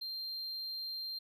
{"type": "tone", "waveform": "triangle", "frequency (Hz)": 4174, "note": "C8", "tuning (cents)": -5, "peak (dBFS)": -37, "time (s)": [0.01, 1.19], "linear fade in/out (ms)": 10, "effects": []}